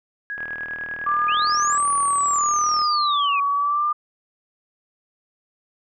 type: tone with tremolo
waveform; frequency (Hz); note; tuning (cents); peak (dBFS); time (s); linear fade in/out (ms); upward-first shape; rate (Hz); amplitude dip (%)
sine; 1661.2; G#6; 0; -25; 0.3-1.78; 0; triangle; 10; 55
type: click train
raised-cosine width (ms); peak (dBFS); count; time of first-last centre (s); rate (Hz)
0.5; -22; 97; 0.38-2.817; 39.4
type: tone with vibrato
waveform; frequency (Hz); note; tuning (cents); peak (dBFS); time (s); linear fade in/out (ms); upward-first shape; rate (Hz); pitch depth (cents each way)
sine; 1174.7; D6; 0; -18; 1.06-3.93; 10; sine; 0.74; 66
type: linear two-way sweep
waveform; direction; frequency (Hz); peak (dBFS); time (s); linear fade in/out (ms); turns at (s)
sine; up then down; 2389 to 9380 to 2389; -24; 1.28-3.4; 5; 1.91
effects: none